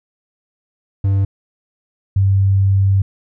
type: tone pair in turn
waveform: triangle / sine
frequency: 98 / 97.48 Hz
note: G2 / G2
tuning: 0 / -9 cents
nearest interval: unison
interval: 9 cents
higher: first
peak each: -10 dBFS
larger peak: neither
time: 1.04-1.25 / 2.16-3.02 s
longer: second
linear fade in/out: 5 ms
effects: none